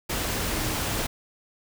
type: tone in noise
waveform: sine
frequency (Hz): 311.1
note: D#4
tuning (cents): 0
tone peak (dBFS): -36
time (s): 0.51-0.76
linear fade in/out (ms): 10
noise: pink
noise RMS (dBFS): -28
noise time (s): 0.09-1.07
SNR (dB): -11
effects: none